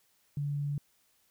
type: tone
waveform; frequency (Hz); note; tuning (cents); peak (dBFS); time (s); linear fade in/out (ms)
sine; 144; D3; -34; -30; 0.37-0.78; 2
effects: white hiss -70 dBFS RMS until 1.3 s